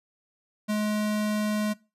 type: tone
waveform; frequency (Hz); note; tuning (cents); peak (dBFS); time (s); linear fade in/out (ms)
square; 211.4; G#3; +31; -25; 0.68-1.74; 20
effects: noise-tail reverb RT60 0.3 s tail -22 dB re dry + resampled to 32000 Hz